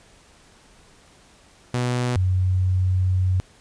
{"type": "tone pair in turn", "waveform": ["sawtooth", "sine"], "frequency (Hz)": [123.47, 92.5], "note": ["B2", "F#2"], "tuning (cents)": [0, 0], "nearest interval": "perfect fourth", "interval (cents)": 500, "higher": "first", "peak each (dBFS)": -17, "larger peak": "neither", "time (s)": [[1.74, 2.16], [2.16, 3.4]], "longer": "second", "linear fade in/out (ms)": 0, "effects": ["pink hiss -53 dBFS RMS until 3.6 s", "resampled to 22050 Hz"]}